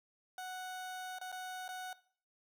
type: tone with dropouts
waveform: 30% pulse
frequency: 740 Hz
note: F#5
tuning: in tune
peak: -39 dBFS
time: 0.38-1.93 s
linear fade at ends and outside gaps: 2 ms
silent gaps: 1.186-1.213 / 1.318-1.325 / 1.68-1.689 s
effects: noise-tail reverb RT60 0.5 s tail -18 dB re dry